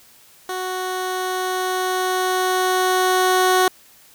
15% pulse tone with level ramp, 370 Hz, F#4, in tune, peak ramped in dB -18 to -7 dBFS, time 0.49-3.68 s, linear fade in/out 2 ms, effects white hiss -50 dBFS RMS until 4.14 s

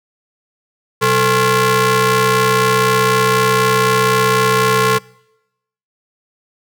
sawtooth ring-modulated tone, 315.2 Hz, D#4, 23 cents sharp, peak -4 dBFS, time 1.01-4.99 s, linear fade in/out 20 ms, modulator 756 Hz, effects noise-tail reverb RT60 0.9 s tail -25 dB re dry

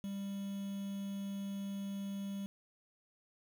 triangle tone with quantisation, 197.9 Hz, G3, 17 cents sharp, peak -36 dBFS, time 0.04-2.46 s, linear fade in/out 0 ms, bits 9, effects none

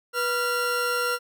40% pulse tone pair together, 489 / 1383 Hz, B4 / F6, -17 / -17 cents, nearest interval octave + tritone, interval 1800 cents, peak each -27 / -24 dBFS, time 0.13-1.19 s, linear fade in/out 50 ms, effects none

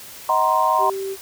sine chord, C half-diminished seventh, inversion first, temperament just, 627.9 / 753.5 / 941.9 / 1046.5 Hz, Eb5 / Gb5 / Bb5 / C6, +16 / +31 / +18 / 0 cents, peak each -23 / -23 / -19 / -19 dBFS, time 0.29-0.9 s, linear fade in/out 2 ms
sine tone, 388 Hz, G4, 18 cents flat, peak -24 dBFS, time 0.78-1.17 s, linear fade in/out 50 ms
effects white hiss -39 dBFS RMS until 1.21 s

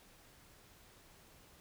silence, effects pink hiss -62 dBFS RMS until 1.6 s

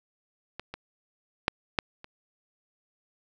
clicks, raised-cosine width 0.3 ms, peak -20 / -21 / -6 / -7 / -27 dBFS, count 5, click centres 0.596 / 0.74 / 1.481 / 1.788 / 2.044 s, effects none

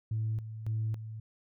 sine tone with tremolo, 110 Hz, A2, in tune, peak -28 dBFS, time 0.11-1.2 s, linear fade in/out 5 ms, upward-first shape square, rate 1.8 Hz, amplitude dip 70%, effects tanh soft clip ceiling -25 dBFS

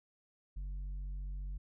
sine tone with tanh clipping, 47.37 Hz, F#1, 41 cents sharp, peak -39 dBFS, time 0.56-1.58 s, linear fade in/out 10 ms, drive 5 dB, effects none

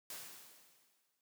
white noise with exponential decay, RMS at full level -45 dBFS, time 0.1-1.21 s, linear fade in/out 2 ms, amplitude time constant 240 ms, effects noise-tail reverb RT60 0.1 s tail -26 dB re dry + high-pass 150 Hz 12 dB/octave

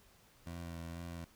20% pulse tone with vibrato, 84.6 Hz, E2, 45 cents sharp, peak -38 dBFS, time 0.46-1.25 s, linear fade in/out 10 ms, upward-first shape sine, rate 2.1 Hz, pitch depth 27 cents each way, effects pink hiss -65 dBFS RMS until 1.35 s

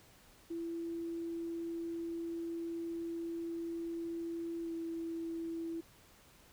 sine tone with pitch glide, 334.9 to 330.9 Hz, E4 to E4, +27 to +7 cents, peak -37 dBFS, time 0.5-5.81 s, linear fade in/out 10 ms, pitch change -20 cents, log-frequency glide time 4.62-4.72 s, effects pink hiss -62 dBFS RMS until 6.52 s

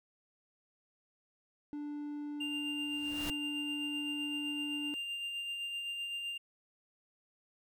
triangle tone, 293.7 Hz, D4, in tune, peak -36 dBFS, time 1.73-4.94 s, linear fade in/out 0 ms
triangle tone with tremolo, 2794 Hz, F7, in tune, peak -34 dBFS, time 2.4-6.38 s, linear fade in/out 10 ms, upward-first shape sine, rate 7.8 Hz, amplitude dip 30%
pink noise with exponential growth, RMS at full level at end -38 dBFS, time 2.79-3.3 s, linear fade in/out 1 ms, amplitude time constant 110 ms
effects none

